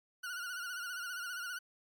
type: tone with vibrato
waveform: 40% pulse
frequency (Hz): 1443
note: F#6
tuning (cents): -44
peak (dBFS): -38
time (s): 0.23-1.59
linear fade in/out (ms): 10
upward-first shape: sine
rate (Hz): 15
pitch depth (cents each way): 69
effects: MP3 96 kbps